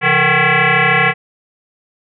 sine tone with frequency modulation, 170 Hz, F3, 46 cents flat, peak -9 dBFS, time 0.01-1.14 s, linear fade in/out 50 ms, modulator 307 Hz, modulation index 7.8, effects none

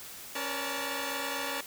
10% pulse tone cluster, 274.7 / 476.3 / 574 / 885 Hz, C#4 / A#4 / D5 / A5, -16 / +37 / -40 / +10 cents, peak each -30 dBFS, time 0.35-1.61 s, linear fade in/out 5 ms, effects white hiss -45 dBFS RMS until 1.66 s

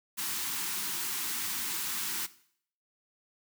white band-stop noise, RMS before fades -34 dBFS, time 0.17-2.27 s, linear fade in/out 20 ms, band 390 to 840 Hz, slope 48 dB/octave, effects noise-tail reverb RT60 0.6 s tail -17 dB re dry + high-pass 150 Hz 12 dB/octave

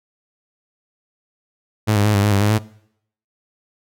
sawtooth tone with pitch steps, 107.5 / 102.1 / 106.3 / 100.1 / 104.5 / 99.2 / 104.3 / 108.6 Hz, A2 / G#2 / G#2 / G2 / G#2 / G2 / G#2 / A2, -40 / -29 / +41 / +37 / +11 / +21 / +8 / -22 cents, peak -10 dBFS, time 1.87-2.59 s, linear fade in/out 20 ms, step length 90 ms, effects noise-tail reverb RT60 0.7 s tail -21 dB re dry

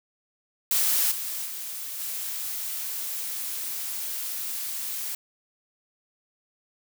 blue noise with level steps, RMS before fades -23 / -32 / -35 / -32 dBFS, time 0.71-5.15 s, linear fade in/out 2 ms, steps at 1.11 / 1.45 / 1.99 s, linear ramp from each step 10 ms, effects none

